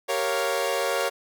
sawtooth chord, G half-diminished seventh, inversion none, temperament equal, 392 / 466.2 / 554.4 / 698.5 Hz, G4 / Bb4 / Db5 / F5, 0 / 0 / 0 / 0 cents, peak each -28 / -25 / -23 / -27 dBFS, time 0.08-1.1 s, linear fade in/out 20 ms, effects none

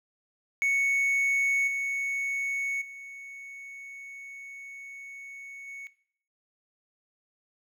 triangle tone with level steps, 2217 Hz, C#7, in tune, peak -21 / -26 / -39 / -37 dBFS, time 0.62-5.87 s, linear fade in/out 0 ms, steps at 1.67 / 2.81 / 5.67 s, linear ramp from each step 10 ms, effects noise-tail reverb RT60 0.6 s tail -18 dB re dry

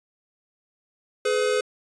square tone pair together, 423.7 / 503.9 Hz, G#4 / B4, +35 / +35 cents, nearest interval minor third, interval 300 cents, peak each -24 dBFS, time 1.25-1.61 s, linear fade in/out 5 ms, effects resampled to 22050 Hz

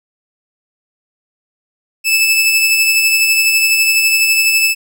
sawtooth tone with tremolo, 2624 Hz, E7, 9 cents flat, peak -5 dBFS, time 2.04-4.75 s, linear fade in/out 50 ms, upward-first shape sine, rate 12 Hz, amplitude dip 35%, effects none

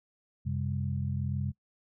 sine tone cluster, 91.5 / 132.9 / 199.3 Hz, F#2 / C3 / G3, -19 / +27 / +29 cents, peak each -33 / -32 / -38 dBFS, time 0.45-1.52 s, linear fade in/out 20 ms, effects noise-tail reverb RT60 0.1 s tail -20 dB re dry

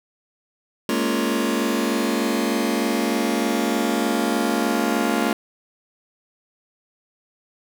sawtooth chord, Bb minor seventh, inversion third, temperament just, 209.8 / 233.1 / 279.7 / 349.6 Hz, Ab3 / Bb3 / Db4 / F4, +18 / 0 / +16 / +2 cents, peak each -22 / -20 / -21 / -22 dBFS, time 0.89-5.33 s, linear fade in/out 2 ms, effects none

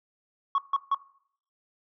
sine tone bursts, 1108.7 Hz, C#6, in tune, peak -19 dBFS, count 3, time 0.55-0.946 s, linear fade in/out 2 ms, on 32 ms, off 150 ms, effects noise-tail reverb RT60 0.6 s tail -20 dB re dry + tanh soft clip ceiling -19 dBFS

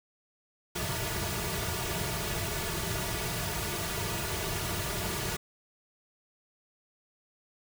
pink noise with comb filter, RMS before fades -33 dBFS, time 0.75-5.37 s, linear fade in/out 10 ms, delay 3.8 ms, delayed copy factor -1, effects none

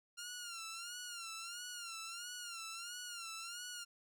10% pulse tone with vibrato, 1392 Hz, F6, 6 cents flat, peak -36 dBFS, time 0.17-3.85 s, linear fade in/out 20 ms, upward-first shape sine, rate 1.5 Hz, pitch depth 91 cents each way, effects none

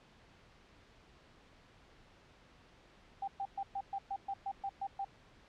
sine tone bursts, 789 Hz, G5, 11 cents sharp, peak -35 dBFS, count 11, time 3.22-5.047 s, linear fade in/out 5 ms, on 57 ms, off 120 ms, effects pink hiss -62 dBFS RMS until 5.48 s + low-pass 4000 Hz 12 dB/octave

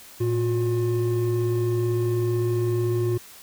triangle tone pair together, 113.3 / 357.8 Hz, A#2 / F4, -49 / +42 cents, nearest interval octave + minor sixth, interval 1991 cents, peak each -21 dBFS, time 0.2-3.18 s, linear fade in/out 10 ms, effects tanh soft clip ceiling -11 dBFS + white hiss -46 dBFS RMS until 3.42 s

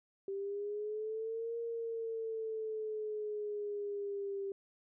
sine exponential two-way sweep, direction up then down, 390 to 466.2 to 392.5 Hz, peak -36 dBFS, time 0.28-4.52 s, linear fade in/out 2 ms, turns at 1.57 s, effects none

